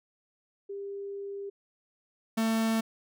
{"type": "tone pair in turn", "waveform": ["sine", "45% pulse"], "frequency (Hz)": [398.8, 223.8], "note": ["G4", "A3"], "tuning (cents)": [30, 30], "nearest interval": "minor seventh", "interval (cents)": 1000, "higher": "first", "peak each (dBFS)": [-35, -25], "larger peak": "second", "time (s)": [[0.69, 1.5], [2.37, 2.81]], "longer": "first", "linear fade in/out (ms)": 10, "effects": []}